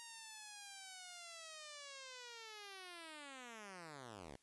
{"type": "linear sweep", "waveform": "5% pulse", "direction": "down", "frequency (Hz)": [938, 61.74], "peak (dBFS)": -40, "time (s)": [0, 4.36], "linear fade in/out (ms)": 0, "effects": ["white hiss -75 dBFS RMS until 4.42 s", "resampled to 24000 Hz"]}